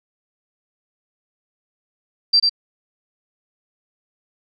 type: tone with echo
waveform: sine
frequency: 4699 Hz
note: D8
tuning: in tune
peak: -10 dBFS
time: 2.33-2.4 s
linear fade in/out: 10 ms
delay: 95 ms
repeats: 1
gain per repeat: -3 dB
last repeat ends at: 2.495 s
effects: none